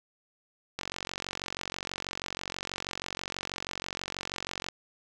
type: click train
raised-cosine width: 0.2 ms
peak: -16 dBFS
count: 181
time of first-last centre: 0.79-4.686 s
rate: 46.2 Hz
effects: none